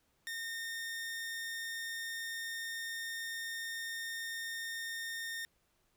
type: tone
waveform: sawtooth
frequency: 1829 Hz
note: A#6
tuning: 33 cents flat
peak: -35 dBFS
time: 0.27-5.45 s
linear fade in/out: 0 ms
effects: pink hiss -75 dBFS RMS until 5.96 s